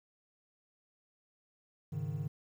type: chord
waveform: triangle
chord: Ab suspended fourth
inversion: none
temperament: just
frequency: 103.83 / 138.43 / 155.74 Hz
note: Ab2 / Db3 / Eb3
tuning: 0 / -2 / +2 cents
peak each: -39 / -37 / -36 dBFS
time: 1.92-2.28 s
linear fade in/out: 10 ms
effects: 11-bit